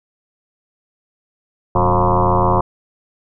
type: tone with frequency modulation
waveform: sine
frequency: 535 Hz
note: C5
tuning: 38 cents sharp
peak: -11 dBFS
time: 1.75-2.61 s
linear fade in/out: 5 ms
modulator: 86.5 Hz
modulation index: 6.6
effects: none